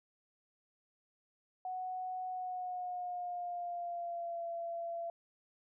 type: tone with pitch glide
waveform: sine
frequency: 740 to 678.6 Hz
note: F#5 to F5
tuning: 0 to -50 cents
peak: -37 dBFS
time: 1.65-5.1 s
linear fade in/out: 2 ms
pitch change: -150 cents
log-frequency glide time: 2.28-4.46 s
effects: none